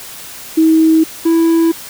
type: tone pair in turn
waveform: sine / triangle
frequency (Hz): 320 / 330.1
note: D#4 / E4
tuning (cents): +49 / +2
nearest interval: minor second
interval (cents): 53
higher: second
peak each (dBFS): -6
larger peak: neither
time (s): 0.57-1.04 / 1.25-1.72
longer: neither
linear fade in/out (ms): 10
effects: white hiss -31 dBFS RMS until 1.89 s